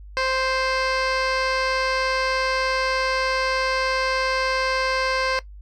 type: tone with low-pass filter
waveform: 15% pulse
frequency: 523.3 Hz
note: C5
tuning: in tune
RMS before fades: -23 dBFS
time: 0.17-5.39 s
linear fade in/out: 0 ms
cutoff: 4200 Hz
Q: 2.3
effects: noise-tail reverb RT60 0.1 s tail -17 dB re dry + added 50 Hz sine -38 dBFS peak until 5.61 s